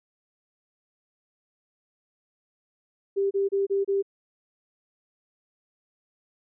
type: tone bursts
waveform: sine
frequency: 394.8 Hz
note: G4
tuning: 12 cents sharp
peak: -21 dBFS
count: 5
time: 3.16-4.026 s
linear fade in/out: 20 ms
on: 150 ms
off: 29 ms
effects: none